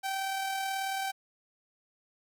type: tone with amplitude modulation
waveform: sawtooth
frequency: 775 Hz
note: G5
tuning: 20 cents flat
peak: -26 dBFS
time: 0.03-1.12 s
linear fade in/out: 20 ms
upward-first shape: sine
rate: 38.4 Hz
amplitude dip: 30%
effects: none